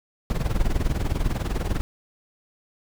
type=noise with tremolo; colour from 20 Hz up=brown; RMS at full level=-20 dBFS; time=0.3-1.81 s; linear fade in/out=0 ms; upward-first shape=sine; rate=20 Hz; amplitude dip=80%; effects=none